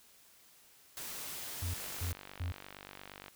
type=noise; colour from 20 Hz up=white; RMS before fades=-43 dBFS; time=0.97-2.12 s; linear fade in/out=0 ms
type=tone bursts; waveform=triangle; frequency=87.31 Hz; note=F2; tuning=in tune; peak=-32 dBFS; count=3; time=1.62-2.52 s; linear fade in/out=5 ms; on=120 ms; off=270 ms
type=click train; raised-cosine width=0.3 ms; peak=-30 dBFS; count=74; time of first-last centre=1.78-3.282 s; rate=48.6 Hz
effects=white hiss -62 dBFS RMS until 3.35 s